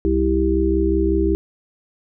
harmonic tone, 65.41 Hz, C2, in tune, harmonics 1 / 3 / 5 / 6, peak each -20 / -27 / -19 / -20 dBFS, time 0.05-1.35 s, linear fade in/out 0 ms, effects none

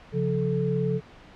sine tone cluster, 137.1 / 176 / 436.6 Hz, C#3 / F3 / A4, -19 / +14 / -13 cents, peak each -27 dBFS, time 0.12-1.01 s, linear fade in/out 50 ms, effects pink hiss -49 dBFS RMS until 1.35 s + low-pass 3000 Hz 12 dB/octave

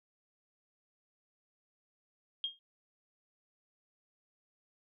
sine tone with exponential decay, 3232 Hz, G#7, 48 cents flat, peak -29 dBFS, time 2.44-2.59 s, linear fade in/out 1 ms, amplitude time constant 31 ms, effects none

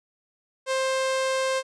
sawtooth tone, 527 Hz, C5, 12 cents sharp, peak -19 dBFS, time 0.66-1.63 s, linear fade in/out 50 ms, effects resampled to 22050 Hz

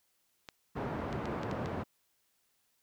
clicks, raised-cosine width 0.2 ms, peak -26 dBFS, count 6, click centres 0.488 / 1.128 / 1.256 / 1.433 / 1.513 / 1.659 s
pink band-pass noise, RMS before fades -37 dBFS, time 0.75-1.84 s, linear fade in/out 20 ms, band 100 to 1100 Hz, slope 12 dB/octave
effects white hiss -75 dBFS RMS until 2.82 s

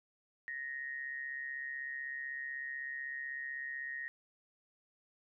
sine tone with amplitude modulation, 1864.7 Hz, A#6, in tune, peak -36 dBFS, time 0.48-4.08 s, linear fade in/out 0 ms, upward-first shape sine, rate 136 Hz, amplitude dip 60%, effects none

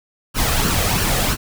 pink noise with flanger, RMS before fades -18 dBFS, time 0.34-1.37 s, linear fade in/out 50 ms, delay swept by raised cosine 0.68 to 1.63 ms, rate 3 Hz, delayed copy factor +0.5, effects none

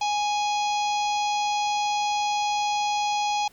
harmonic tone with a mistuned harmonic, 830 Hz, G#5, 1 cent flat, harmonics 1 / 3 / 4 / 5 / 6 / 7 / 8, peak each -23 / -33 / -35 / -37 / -39 / -40 / -41 dBFS, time 0.01-3.48 s, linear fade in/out 5 ms, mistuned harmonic 7, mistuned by +23 cents, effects pink hiss -56 dBFS RMS until 3.52 s

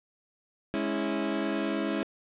30% pulse chord, C# minor, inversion second, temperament equal with one note detuned, 207.7 / 277.2 / 326.8 Hz, G#3 / C#4 / E4, 0 / 0 / -15 cents, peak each -30 / -30 / -29 dBFS, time 0.74-2.03 s, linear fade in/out 0 ms, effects resampled to 8000 Hz + 9-bit

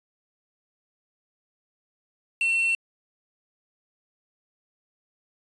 triangle tone with quantisation, 2705 Hz, E7, 44 cents sharp, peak -19 dBFS, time 2.41-2.75 s, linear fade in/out 2 ms, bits 7, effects resampled to 22050 Hz

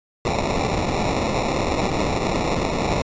white noise with sample-and-hold, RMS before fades -22 dBFS, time 0.25-3.02 s, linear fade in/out 2 ms, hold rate 1575 Hz, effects resampled to 16000 Hz

